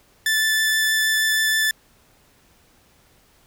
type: tone with vibrato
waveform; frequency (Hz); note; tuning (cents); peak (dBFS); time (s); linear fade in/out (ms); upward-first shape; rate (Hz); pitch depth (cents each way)
sawtooth; 1755; A6; -5; -14; 0.26-1.71; 2; triangle; 6.3; 9
effects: pink hiss -57 dBFS RMS until 3.46 s